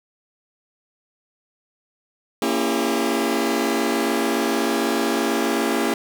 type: chord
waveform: sawtooth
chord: A# diminished seventh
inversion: none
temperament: just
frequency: 233.1 / 279.7 / 335.6 / 402.8 Hz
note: A#3 / C#4 / E4 / G4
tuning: 0 / +16 / +31 / +47 cents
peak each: -21 dBFS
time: 2.42-5.94 s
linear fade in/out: 2 ms
effects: none